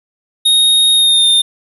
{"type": "tone with pitch glide", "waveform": "square", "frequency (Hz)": [3729, 3631], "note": ["A#7", "A#7"], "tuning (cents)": [0, -46], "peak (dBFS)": -8, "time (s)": [0.45, 1.42], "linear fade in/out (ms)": 10, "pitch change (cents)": -46, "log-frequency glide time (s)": [0.94, 1.27], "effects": ["8-bit"]}